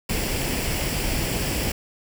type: noise with comb filter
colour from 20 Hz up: pink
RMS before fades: -25 dBFS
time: 0.09-1.72 s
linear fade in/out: 5 ms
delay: 0.39 ms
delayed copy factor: +0.5
effects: none